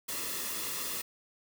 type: noise with comb filter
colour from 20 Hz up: white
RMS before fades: -36 dBFS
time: 0.08-1.02 s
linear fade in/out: 10 ms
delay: 1.3 ms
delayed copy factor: -0.6
effects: none